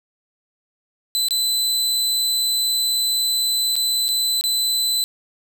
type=tone with dropouts; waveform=sawtooth; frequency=4019 Hz; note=B7; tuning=30 cents sharp; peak=-15 dBFS; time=1.15-5.04 s; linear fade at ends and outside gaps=0 ms; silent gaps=1.285-1.308 / 3.756-3.764 / 4.082-4.088 / 4.411-4.439 s; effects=8-bit